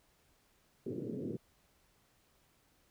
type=band-pass noise; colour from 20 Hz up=white; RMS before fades=-40 dBFS; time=0.86-1.37 s; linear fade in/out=5 ms; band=110 to 440 Hz; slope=48 dB/octave; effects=pink hiss -71 dBFS RMS until 2.9 s